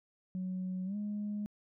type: tone with pitch glide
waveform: sine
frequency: 185 to 207.7 Hz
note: F#3 to G#3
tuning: 0 to 0 cents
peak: -33 dBFS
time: 0.35-1.46 s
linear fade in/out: 0 ms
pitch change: +200 cents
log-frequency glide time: 0.85-0.96 s
effects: tanh soft clip ceiling -31 dBFS